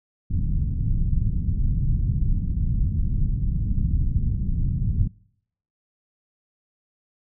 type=low-pass noise; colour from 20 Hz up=pink; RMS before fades=-22 dBFS; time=0.3-5.08 s; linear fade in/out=10 ms; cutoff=170 Hz; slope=24 dB/octave; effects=noise-tail reverb RT60 0.7 s tail -25 dB re dry